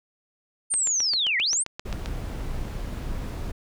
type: linear two-way sweep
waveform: sine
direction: down then up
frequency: 9050 to 1864.7 to 9050 Hz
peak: -21 dBFS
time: 0.7-1.64 s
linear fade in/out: 20 ms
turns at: 1.38 s
type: click train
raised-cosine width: 0.2 ms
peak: -16 dBFS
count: 11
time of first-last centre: 0.74-2.059 s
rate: 7.58 Hz
type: noise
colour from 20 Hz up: brown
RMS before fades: -31 dBFS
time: 1.85-3.52 s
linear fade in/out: 10 ms
effects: none